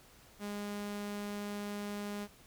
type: tone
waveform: sawtooth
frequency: 205.2 Hz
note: G#3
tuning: 21 cents flat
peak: -34 dBFS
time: 0.39-2.28 s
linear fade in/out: 50 ms
effects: pink hiss -60 dBFS RMS until 2.46 s